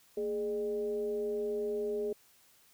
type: tone with frequency modulation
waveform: sine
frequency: 417.1 Hz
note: G#4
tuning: 7 cents sharp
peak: -31 dBFS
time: 0.17-2.13 s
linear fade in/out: 5 ms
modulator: 188 Hz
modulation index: 0.49
effects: white hiss -64 dBFS RMS until 2.73 s

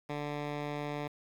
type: tone with low-pass filter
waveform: 10% pulse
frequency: 146.83 Hz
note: D3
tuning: in tune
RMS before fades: -37 dBFS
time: 0.09-1.08 s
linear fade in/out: 10 ms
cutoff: 3300 Hz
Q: 0.79
effects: 9-bit

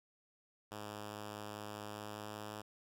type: tone with pitch glide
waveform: 5% pulse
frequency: 104.7 to 105.86 Hz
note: G#2 to G#2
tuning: +15 to +34 cents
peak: -33 dBFS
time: 0.71-2.62 s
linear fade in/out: 10 ms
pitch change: +19 cents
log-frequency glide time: 1.82-2.5 s
effects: none

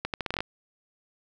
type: accelerating click train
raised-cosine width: 0.3 ms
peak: -13 dBFS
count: 9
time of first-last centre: 0.05-0.405 s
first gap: 88 ms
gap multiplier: 0.79
effects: none

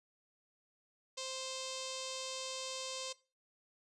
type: tone with notch filter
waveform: 5% pulse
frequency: 523.3 Hz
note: C5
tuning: in tune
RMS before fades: -42 dBFS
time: 1.17-3.13 s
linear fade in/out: 10 ms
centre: 1700 Hz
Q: 0.84
effects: noise-tail reverb RT60 0.3 s tail -18 dB re dry + resampled to 24000 Hz

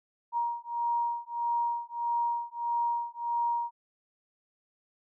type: beating tone pair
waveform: sine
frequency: 943 / 944.6 Hz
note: A#5 / A#5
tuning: +20 / +23 cents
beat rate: 1.6 Hz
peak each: -31 dBFS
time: 0.32-3.71 s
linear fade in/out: 50 ms
effects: none

